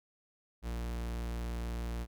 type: tone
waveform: 45% pulse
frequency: 58.27 Hz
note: A#1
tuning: in tune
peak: -35 dBFS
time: 0.62-2.07 s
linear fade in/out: 50 ms
effects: none